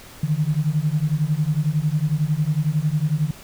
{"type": "beating tone pair", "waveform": "sine", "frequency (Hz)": [146.83, 157.83], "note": ["D3", "D#3"], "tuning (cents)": [0, 25], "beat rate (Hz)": 11, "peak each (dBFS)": -21, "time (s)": [0.23, 3.31], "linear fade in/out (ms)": 5, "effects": ["pink hiss -43 dBFS RMS until 3.43 s"]}